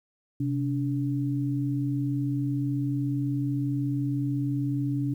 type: tone pair together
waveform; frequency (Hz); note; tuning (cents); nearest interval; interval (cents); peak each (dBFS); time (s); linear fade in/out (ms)
sine; 130.81 / 287; C3 / D4; 0 / -40; octave + major second; 1360; -27 / -28; 0.4-5.14; 5
effects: 10-bit